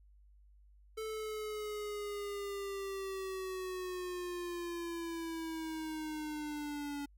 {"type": "linear sweep", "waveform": "square", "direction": "down", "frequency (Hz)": [440, 284.4], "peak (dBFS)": -39, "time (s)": [0.97, 7.06], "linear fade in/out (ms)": 10, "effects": ["added 50 Hz sine -59 dBFS peak until 7.17 s"]}